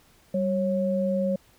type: tone pair together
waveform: sine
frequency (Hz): 194.07 / 548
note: G3 / C#5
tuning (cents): -17 / -20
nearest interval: octave + tritone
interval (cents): 1797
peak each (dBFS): -25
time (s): 0.34-1.36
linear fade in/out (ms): 5
effects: pink hiss -59 dBFS RMS until 1.58 s